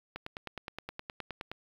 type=click train; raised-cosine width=0.3 ms; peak=-22 dBFS; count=14; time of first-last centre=0.16-1.516 s; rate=9.59 Hz; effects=low-pass 5000 Hz 12 dB/octave + 8-bit